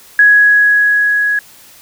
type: tone with level ramp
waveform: sine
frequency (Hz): 1670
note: G#6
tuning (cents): +9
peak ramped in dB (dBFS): -3 to -11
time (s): 0.19-1.39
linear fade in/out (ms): 2
effects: white hiss -41 dBFS RMS until 1.81 s